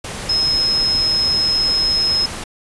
sine tone in noise, 5150 Hz, E8, 41 cents flat, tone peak -14 dBFS, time 0.29-2.26 s, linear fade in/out 5 ms, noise pink, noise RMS -28 dBFS, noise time 0.04-2.44 s, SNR +11 dB, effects resampled to 24000 Hz

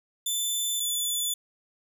15% pulse tone pair in turn, 3520 / 3476 Hz, A7 / A7, 0 / -22 cents, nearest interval unison, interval 22 cents, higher first, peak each -19 dBFS, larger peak neither, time 0.26-0.8 / 0.8-1.34 s, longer neither, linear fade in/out 5 ms, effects none

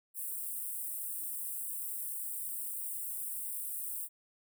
white high-pass noise, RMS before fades -39 dBFS, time 0.14-4.09 s, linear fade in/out 50 ms, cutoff 8100 Hz, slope 96 dB/octave, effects none

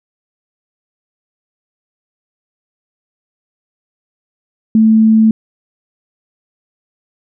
sine tone, 220.4 Hz, A3, 3 cents sharp, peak -5 dBFS, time 4.75-5.31 s, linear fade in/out 2 ms, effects none

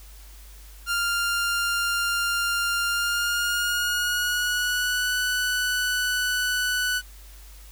sawtooth tone with pitch glide, 1396.9 to 1488.5 Hz, F6 to F#6, 0 to +10 cents, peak -19 dBFS, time 0.86-7.02 s, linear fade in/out 50 ms, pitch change +110 cents, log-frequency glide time 2.87-5.16 s, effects added 50 Hz sine -43 dBFS peak until 7.71 s + white hiss -51 dBFS RMS until 7.71 s

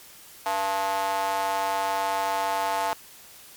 square tone with high-pass filter, 97.4 Hz, G2, 11 cents flat, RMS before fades -26 dBFS, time 0.46-2.93 s, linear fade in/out 0 ms, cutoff 800 Hz, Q 5.5, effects white hiss -48 dBFS RMS until 3.56 s + MP3 96 kbps

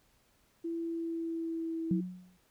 sine tone with pitch glide, 333.6 to 326.4 Hz, E4 to E4, +21 to -17 cents, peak -33 dBFS, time 0.64-2.01 s, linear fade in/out 10 ms, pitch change -38 cents, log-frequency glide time 0.77-1.87 s
sine tone with exponential decay, 182 Hz, F#3, 28 cents flat, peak -24 dBFS, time 1.91-2.37 s, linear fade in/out 2 ms, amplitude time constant 99 ms
effects pink hiss -69 dBFS RMS until 2.5 s

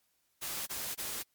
white noise bursts, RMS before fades -38 dBFS, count 3, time 0.41-1.234 s, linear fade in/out 20 ms, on 260 ms, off 22 ms, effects white hiss -75 dBFS RMS until 1.34 s + MP3 96 kbps

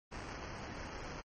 pink noise with sample-and-hold, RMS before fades -45 dBFS, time 0.11-1.22 s, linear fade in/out 20 ms, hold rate 3675 Hz, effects MP3 32 kbps

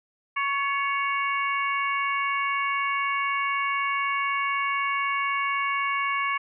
harmonic tone with a mistuned harmonic, 556 Hz, C#5, 5 cents sharp, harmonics 2 / 3 / 4 / 5, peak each -26 / -33 / -28 / -35 dBFS, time 0.36-6.38 s, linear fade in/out 10 ms, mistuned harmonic 3, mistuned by +37 cents, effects none

